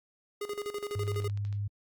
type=tone with tremolo; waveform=square; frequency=411.9 Hz; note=G#4; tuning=14 cents flat; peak=-33 dBFS; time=0.41-1.28 s; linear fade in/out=5 ms; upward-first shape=square; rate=12 Hz; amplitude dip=75%
type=click train; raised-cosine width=0.2 ms; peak=-34 dBFS; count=10; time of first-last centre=0.84-1.527 s; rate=13.1 Hz
type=tone; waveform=sine; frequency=101.9 Hz; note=G#2; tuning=32 cents flat; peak=-30 dBFS; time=0.95-1.68 s; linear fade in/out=10 ms
effects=Opus 48 kbps